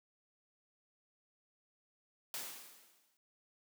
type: noise with exponential decay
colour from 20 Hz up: white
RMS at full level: -40 dBFS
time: 2.34-3.17 s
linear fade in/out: 1 ms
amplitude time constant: 180 ms
effects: high-pass 200 Hz 12 dB/octave